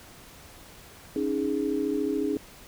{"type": "chord", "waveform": "sine", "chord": "C# suspended second", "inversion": "none", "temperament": "equal", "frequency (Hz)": [277.2, 311.1, 415.3], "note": ["C#4", "D#4", "G#4"], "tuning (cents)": [0, 0, 0], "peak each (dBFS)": -29, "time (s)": [1.16, 2.37], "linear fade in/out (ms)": 2, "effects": ["pink hiss -49 dBFS RMS until 2.67 s"]}